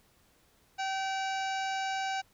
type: harmonic tone with a mistuned harmonic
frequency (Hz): 771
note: G5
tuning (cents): -29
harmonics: 1 / 2 / 3 / 4 / 5 / 6 / 7 / 8 / 9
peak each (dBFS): -32 / -38 / -42 / -44 / -46 / -48 / -49 / -50 / -51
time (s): 0.78-2.22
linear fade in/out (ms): 20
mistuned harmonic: 4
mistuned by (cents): -130
effects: pink hiss -66 dBFS RMS until 2.33 s